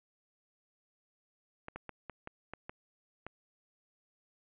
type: clicks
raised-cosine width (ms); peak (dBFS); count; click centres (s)
0.5; -27; 8; 1.684 / 1.76 / 1.893 / 2.097 / 2.274 / 2.536 / 2.695 / 3.266
effects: resampled to 8000 Hz + 9-bit